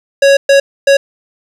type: tone bursts at uneven times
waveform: square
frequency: 554.4 Hz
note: C#5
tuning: in tune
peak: -5 dBFS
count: 3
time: 0.22-0.37 / 0.49-0.6 / 0.87-0.97 s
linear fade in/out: 5 ms
effects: low-pass 7000 Hz 12 dB/octave + 7-bit